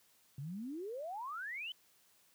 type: exponential sweep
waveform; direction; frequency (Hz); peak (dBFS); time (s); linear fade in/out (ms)
sine; up; 130 to 3108; -40; 0.38-1.72; 2
effects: white hiss -69 dBFS RMS until 2.34 s + high-pass 80 Hz 12 dB/octave